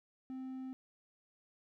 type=tone; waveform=triangle; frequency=260.7 Hz; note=C4; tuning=6 cents flat; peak=-39 dBFS; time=0.3-0.73 s; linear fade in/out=0 ms; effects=none